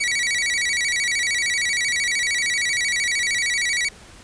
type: tone with vibrato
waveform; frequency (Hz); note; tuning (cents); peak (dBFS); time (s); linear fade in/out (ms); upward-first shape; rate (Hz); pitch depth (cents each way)
sawtooth; 2093; C7; 0; -16; 0-3.89; 10; square; 13; 130
effects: pink hiss -45 dBFS RMS until 4.23 s + resampled to 22050 Hz